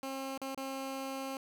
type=tone with dropouts; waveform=15% pulse; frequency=268.4 Hz; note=C4; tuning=44 cents sharp; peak=-31 dBFS; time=0.03-1.37 s; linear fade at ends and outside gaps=1 ms; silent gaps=0.377-0.416 / 0.547-0.575 s; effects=none